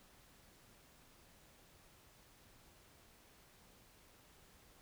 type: silence
effects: pink hiss -65 dBFS RMS until 4.81 s